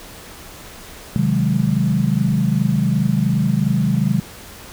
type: chord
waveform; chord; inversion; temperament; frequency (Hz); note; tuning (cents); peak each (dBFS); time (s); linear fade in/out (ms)
sine; Ab dominant seventh; first; equal; 130.81 / 155.56 / 185 / 207.7; C3 / Eb3 / Gb3 / Ab3; 0 / 0 / 0 / 0; -20; 1.16-4.2; 0
effects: pink hiss -38 dBFS RMS until 4.72 s